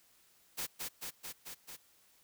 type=noise with echo; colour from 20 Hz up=white; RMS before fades=-38 dBFS; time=0.57-0.67 s; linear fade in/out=20 ms; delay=220 ms; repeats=5; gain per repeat=-2 dB; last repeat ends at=1.77 s; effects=white hiss -67 dBFS RMS until 2.23 s